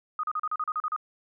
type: tone bursts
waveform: sine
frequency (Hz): 1244.5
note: D#6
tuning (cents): 0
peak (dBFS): -26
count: 10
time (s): 0.19-0.963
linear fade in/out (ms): 2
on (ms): 44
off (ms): 37
effects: none